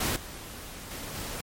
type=noise with level steps; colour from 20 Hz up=pink; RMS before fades=-28 / -42 / -38 / -36 dBFS; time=0-1.41 s; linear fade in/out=5 ms; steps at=0.16 / 0.91 / 1.15 s; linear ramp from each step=2 ms; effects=MP3 64 kbps